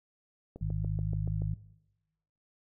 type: click train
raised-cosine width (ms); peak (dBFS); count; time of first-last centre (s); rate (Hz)
2; -30; 7; 0.56-1.42; 6.98
type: harmonic tone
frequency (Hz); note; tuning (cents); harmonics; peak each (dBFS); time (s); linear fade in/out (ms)
51.91; G#1; 0; 1 / 2 / 3; -34 / -34 / -34; 0.61-1.54; 5
effects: noise-tail reverb RT60 1.0 s tail -20 dB re dry